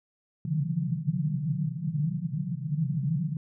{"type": "band-pass noise", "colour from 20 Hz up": "white", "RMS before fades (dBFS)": -29, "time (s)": [0.45, 3.37], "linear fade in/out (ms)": 2, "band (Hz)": [130, 180], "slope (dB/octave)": 96, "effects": []}